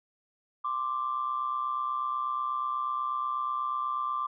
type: tone pair together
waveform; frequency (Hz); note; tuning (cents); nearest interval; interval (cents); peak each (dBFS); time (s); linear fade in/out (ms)
sine; 1046.5 / 1174.7; C6 / D6; 0 / 0; major second; 200; -33 / -29; 0.64-4.27; 10
effects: tanh soft clip ceiling -21 dBFS